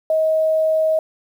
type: tone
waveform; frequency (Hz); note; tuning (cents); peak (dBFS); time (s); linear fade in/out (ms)
sine; 633; D#5; +30; -14; 0.1-0.99; 2
effects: 8-bit